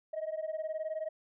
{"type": "beating tone pair", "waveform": "sine", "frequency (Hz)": [622.3, 641.3], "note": ["D#5", "E5"], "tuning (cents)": [0, -48], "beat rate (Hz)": 19, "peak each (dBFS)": [-35, -36], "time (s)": [0.13, 1.09], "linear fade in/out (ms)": 10, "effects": ["tanh soft clip ceiling -30 dBFS"]}